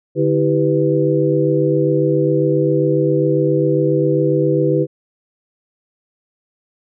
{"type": "tone cluster", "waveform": "sine", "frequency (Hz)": [146.6, 325.3, 392.7, 497.9], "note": ["D3", "E4", "G4", "B4"], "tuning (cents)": [-3, -23, 3, 14], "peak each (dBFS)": -18, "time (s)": [0.15, 4.87], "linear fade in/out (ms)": 50, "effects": []}